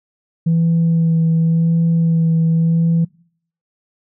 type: tone with vibrato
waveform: sine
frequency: 164.81 Hz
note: E3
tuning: in tune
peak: -10 dBFS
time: 0.46-3.05 s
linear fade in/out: 10 ms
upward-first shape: sine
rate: 0.91 Hz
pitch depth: 17 cents each way
effects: noise-tail reverb RT60 0.6 s tail -26 dB re dry + tanh soft clip ceiling -9 dBFS